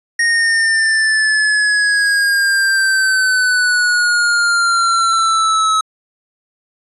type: exponential sweep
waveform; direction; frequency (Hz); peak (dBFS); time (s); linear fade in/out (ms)
square; down; 1864.7 to 1285; -12; 0.19-5.81; 5
effects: resampled to 24000 Hz